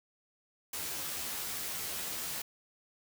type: noise with comb filter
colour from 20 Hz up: white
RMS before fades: -38 dBFS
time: 0.73-2.42 s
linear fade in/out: 5 ms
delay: 13 ms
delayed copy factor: +0.85
effects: none